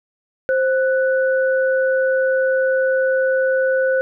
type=tone pair together; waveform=sine; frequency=525 / 1485 Hz; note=C5 / F#6; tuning=+6 / +6 cents; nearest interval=octave + tritone; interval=1800 cents; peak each=-15 / -22 dBFS; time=0.49-4.01 s; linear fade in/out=0 ms; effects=none